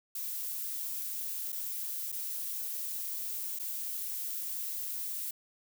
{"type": "noise with dropouts", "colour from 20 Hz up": "violet", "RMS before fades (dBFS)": -37, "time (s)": [0.15, 5.31], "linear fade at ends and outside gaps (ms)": 5, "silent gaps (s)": [[1.522, 1.526], [2.119, 2.124], [3.59, 3.596]], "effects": []}